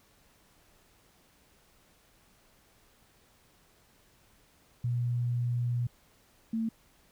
sine tone pair in turn, 121 / 224.8 Hz, B2 / A3, -35 / +37 cents, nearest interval major seventh, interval 1072 cents, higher second, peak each -27 / -28 dBFS, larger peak first, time 4.84-5.87 / 6.53-6.69 s, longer first, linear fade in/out 5 ms, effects pink hiss -64 dBFS RMS until 7.11 s

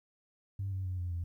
sine tone with pitch steps, 98 / 94.77 / 91.65 / 88.63 / 85.71 Hz, G2 / F#2 / F#2 / F2 / F2, 0 / +42 / -16 / +26 / -32 cents, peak -32 dBFS, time 0.59-1.24 s, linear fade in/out 5 ms, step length 130 ms, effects tanh soft clip ceiling -29 dBFS + 12-bit

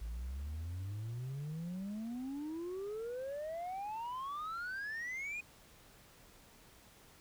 sine exponential sweep, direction up, 53 to 2494 Hz, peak -36 dBFS, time 0.01-5.41 s, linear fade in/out 10 ms, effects tanh soft clip ceiling -38 dBFS + pink hiss -61 dBFS RMS until 7.2 s

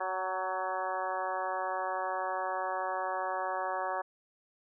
harmonic tone with a mistuned harmonic, 187.1 Hz, F#3, 20 cents sharp, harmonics 2 / 3 / 4 / 5 / 6 / 7 / 8 / 9, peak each -44 / -38 / -36 / -38 / -38 / -44 / -46 / -42 dBFS, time 0-4.02 s, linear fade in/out 10 ms, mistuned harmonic 5, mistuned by -22 cents, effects none

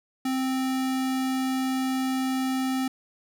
square tone, 261.6 Hz, C4, in tune, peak -25 dBFS, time 0.25-2.88 s, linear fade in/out 5 ms, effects none

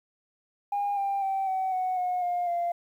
sine tone with pitch steps, 811 / 792.9 / 775.3 / 758 / 741.1 / 724.6 / 708.5 / 692.7 Hz, G#5 / G5 / G5 / F#5 / F#5 / F#5 / F5 / F5, -41 / +20 / -19 / +42 / +3 / -36 / +25 / -14 cents, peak -24 dBFS, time 0.72-2.72 s, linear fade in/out 5 ms, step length 250 ms, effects tanh soft clip ceiling -22 dBFS + 10-bit

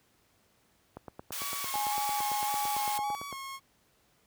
click train, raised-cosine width 1 ms, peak -27 dBFS, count 22, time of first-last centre 0.97-3.327 s, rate 8.91 Hz
white high-pass noise, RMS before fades -37 dBFS, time 1.32-2.98 s, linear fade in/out 2 ms, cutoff 810 Hz, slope 12 dB/octave
sawtooth tone with vibrato, 1108.7 Hz, C#6, in tune, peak -35 dBFS, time 1.37-3.6 s, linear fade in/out 50 ms, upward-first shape square, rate 1.8 Hz, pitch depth 38 cents each way
sine tone, 830.6 Hz, G#5, in tune, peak -30 dBFS, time 1.74-3.15 s, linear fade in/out 0 ms
effects pink hiss -68 dBFS RMS until 4.26 s + high-pass 60 Hz 12 dB/octave

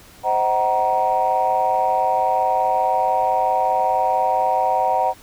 sine chord, C half-diminished seventh, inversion none, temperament just, 523.3 / 627.9 / 753.5 / 941.9 Hz, C5 / Eb5 / Gb5 / Bb5, 0 / +16 / +31 / +18 cents, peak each -24 / -24 / -18 / -20 dBFS, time 0.23-5.14 s, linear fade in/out 50 ms, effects tanh soft clip ceiling -8 dBFS + pink hiss -46 dBFS RMS until 5.22 s

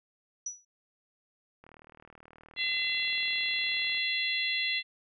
sine tone with exponential decay, 5890 Hz, F#8, 9 cents flat, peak -30 dBFS, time 0.46-0.65 s, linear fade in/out 5 ms, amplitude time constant 41 ms
click train, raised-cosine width 0.5 ms, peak -37 dBFS, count 92, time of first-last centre 1.64-3.973 s, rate 39 Hz
harmonic tone, 680 Hz, F5, 46 cents flat, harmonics 3 / 4 / 5 / 6, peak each -32 / -33 / -34 / -35 dBFS, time 2.56-4.83 s, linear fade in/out 50 ms
effects none

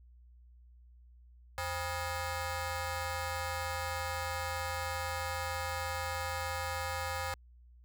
15% pulse ring-modulated tone, 444.2 Hz, A4, 16 cents sharp, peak -25 dBFS, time 1.58-7.34 s, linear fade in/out 0 ms, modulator 361 Hz, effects added 60 Hz sine -55 dBFS peak until 7.84 s

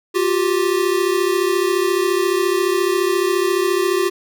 square tone pair together, 353.8 / 388.2 Hz, F4 / G4, +23 / -17 cents, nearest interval major second, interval 160 cents, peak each -19 dBFS, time 0.14-4.1 s, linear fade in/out 20 ms, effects none

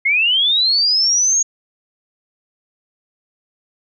sine linear sweep, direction up, 2100 to 6670 Hz, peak -12 dBFS, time 0.05-1.43 s, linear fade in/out 10 ms, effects none

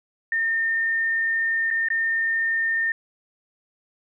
sine tone with dropouts, 1817 Hz, A#6, 45 cents flat, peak -20 dBFS, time 0.32-2.92 s, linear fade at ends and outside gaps 2 ms, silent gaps 1.704-1.71 / 1.886-1.902 s, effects none

